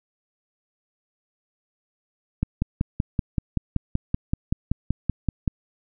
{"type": "click train", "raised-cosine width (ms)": 5, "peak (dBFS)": -9, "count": 17, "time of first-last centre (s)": [2.43, 5.478], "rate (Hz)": 5.25, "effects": []}